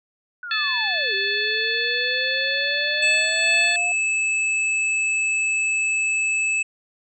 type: linear two-way sweep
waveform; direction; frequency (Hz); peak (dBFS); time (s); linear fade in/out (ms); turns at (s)
sine; down then up; 1489 to 388.5 to 713; -30; 0.43-3.92; 2; 1.14
type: harmonic tone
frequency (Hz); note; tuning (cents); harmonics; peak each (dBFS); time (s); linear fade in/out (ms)
870; A5; -20; 2 / 3 / 4 / 5; -24 / -26 / -27 / -28; 0.51-3.76; 2
type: tone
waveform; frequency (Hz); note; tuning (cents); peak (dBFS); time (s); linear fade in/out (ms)
square; 2612; E7; -17; -20; 3.02-6.63; 10
effects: resampled to 24000 Hz